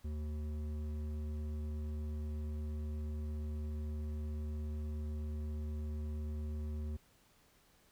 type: tone with hard clipping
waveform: sine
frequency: 75.7 Hz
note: D#2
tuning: 47 cents flat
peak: -39 dBFS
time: 0.04-6.97 s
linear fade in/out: 10 ms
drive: 10 dB
effects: pink hiss -68 dBFS RMS until 7.91 s